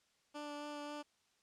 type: tone with vibrato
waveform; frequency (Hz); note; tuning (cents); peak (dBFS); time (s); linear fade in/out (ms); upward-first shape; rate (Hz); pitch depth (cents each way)
15% pulse; 293.7; D4; 0; -37; 0.34-1.03; 20; sine; 3.7; 11
effects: white hiss -75 dBFS RMS until 1.42 s + low-pass 7000 Hz 12 dB/octave